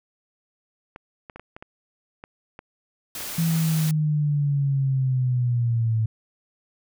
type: clicks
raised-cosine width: 0.5 ms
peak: -24 dBFS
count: 9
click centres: 0.961 / 1.298 / 1.36 / 1.396 / 1.565 / 1.625 / 2.239 / 2.591 / 3.207 s
type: noise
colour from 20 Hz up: white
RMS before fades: -33 dBFS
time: 3.15-3.91 s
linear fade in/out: 2 ms
type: linear sweep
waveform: sine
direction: down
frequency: 166.2 to 109.8 Hz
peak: -19 dBFS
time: 3.38-6.06 s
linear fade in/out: 5 ms
effects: none